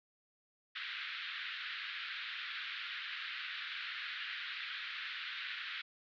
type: band-pass noise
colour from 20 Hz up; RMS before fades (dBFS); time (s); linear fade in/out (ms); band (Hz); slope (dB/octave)
pink; -43; 0.75-5.82; 10; 1400 to 4000; 48
effects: none